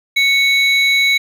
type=tone pair together; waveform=triangle; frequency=2217 / 3916 Hz; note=C#7 / B7; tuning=0 / -15 cents; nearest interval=minor seventh; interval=985 cents; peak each=-10 / -15 dBFS; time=0.16-1.18 s; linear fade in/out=10 ms; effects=none